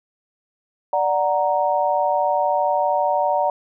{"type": "chord", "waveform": "sine", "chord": "D augmented", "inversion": "none", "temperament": "equal", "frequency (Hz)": [587.3, 740, 932.3], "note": ["D5", "F#5", "A#5"], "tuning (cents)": [0, 0, 0], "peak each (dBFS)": -21, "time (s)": [0.93, 3.5], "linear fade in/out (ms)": 2, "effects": []}